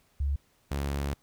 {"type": "tone pair in turn", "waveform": ["sine", "sawtooth"], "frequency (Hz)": [70.3, 70.3], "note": ["C#2", "C#2"], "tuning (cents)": [25, 25], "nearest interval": "unison", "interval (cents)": 0, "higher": "neither", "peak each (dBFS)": -25, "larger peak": "neither", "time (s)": [[0.2, 0.36], [0.71, 1.14]], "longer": "second", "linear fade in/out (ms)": 5, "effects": ["pink hiss -67 dBFS RMS until 1.22 s"]}